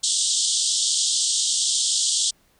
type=band-pass noise; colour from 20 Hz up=white; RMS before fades=-22 dBFS; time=0.03-2.31 s; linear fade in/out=10 ms; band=3100 to 8800 Hz; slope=96 dB/octave; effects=pink hiss -61 dBFS RMS until 2.59 s